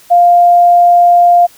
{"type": "tone", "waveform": "sine", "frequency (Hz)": 700, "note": "F5", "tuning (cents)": 4, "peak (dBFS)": -3, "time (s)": [0.1, 1.47], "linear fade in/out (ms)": 20, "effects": ["white hiss -42 dBFS RMS until 1.57 s"]}